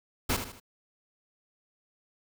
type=noise with echo; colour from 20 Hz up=pink; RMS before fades=-27 dBFS; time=0.29-0.37 s; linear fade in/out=10 ms; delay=77 ms; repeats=3; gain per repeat=-8 dB; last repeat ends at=0.601 s; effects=none